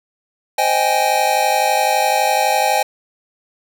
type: chord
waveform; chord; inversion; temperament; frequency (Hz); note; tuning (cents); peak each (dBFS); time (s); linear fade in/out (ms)
square; Ab major seventh; first; just; 519.1 / 623 / 778.7 / 830.6; C5 / Eb5 / G5 / Ab5; -14 / +2 / -12 / 0; -24 / -22 / -19 / -18; 0.58-2.83; 5
effects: none